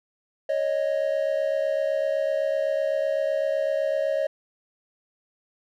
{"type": "tone pair together", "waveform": "triangle", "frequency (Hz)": [554.4, 622.3], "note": ["C#5", "D#5"], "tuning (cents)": [0, 0], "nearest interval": "major second", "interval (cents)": 200, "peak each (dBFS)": -23, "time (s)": [0.49, 4.27], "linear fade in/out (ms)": 5, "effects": []}